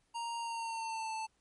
square tone with pitch glide, 932.3 to 883 Hz, A#5 to A5, 0 to +6 cents, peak -37 dBFS, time 0.14-1.27 s, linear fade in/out 20 ms, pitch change -94 cents, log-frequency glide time 0.39-1.13 s, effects pink hiss -75 dBFS RMS until 1.4 s + MP3 48 kbps

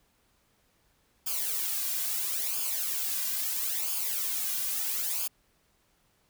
blue noise with flanger, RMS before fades -31 dBFS, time 1.26-5.28 s, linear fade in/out 10 ms, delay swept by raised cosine 0.51 to 2.31 ms, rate 0.75 Hz, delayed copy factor -0.75, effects pink hiss -69 dBFS RMS until 6.29 s

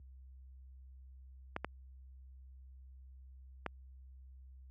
clicks, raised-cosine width 0.5 ms, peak -21 dBFS, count 3, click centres 1.564 / 1.646 / 3.663 s, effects added 65 Hz sine -44 dBFS peak until 4.7 s + high-pass 100 Hz 12 dB/octave

